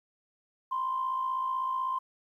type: tone pair together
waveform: sine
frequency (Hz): 991 / 1047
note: B5 / C6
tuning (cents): +6 / +1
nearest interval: minor second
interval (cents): 95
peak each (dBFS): -37 / -28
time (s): 0.71-1.99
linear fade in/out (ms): 10
effects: tanh soft clip ceiling -22 dBFS + 11-bit